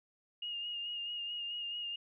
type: tone with vibrato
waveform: sine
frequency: 2847 Hz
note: F7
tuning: 33 cents sharp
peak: -37 dBFS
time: 0.42-1.96 s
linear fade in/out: 5 ms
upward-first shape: sine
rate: 4.6 Hz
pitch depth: 28 cents each way
effects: none